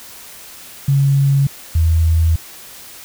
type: tone pair in turn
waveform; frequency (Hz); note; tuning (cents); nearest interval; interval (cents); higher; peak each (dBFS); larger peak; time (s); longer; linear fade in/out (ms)
sine; 138.59 / 81.51; C#3 / E2; 0 / -19; major sixth; 919; first; -10; neither; 0.88-1.47 / 1.75-2.36; second; 5
effects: white hiss -37 dBFS RMS until 3.04 s